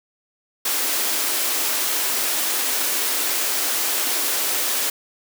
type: high-pass noise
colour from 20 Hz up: white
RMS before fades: -22 dBFS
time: 0.65-4.9 s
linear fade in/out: 5 ms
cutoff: 250 Hz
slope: 48 dB/octave
effects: none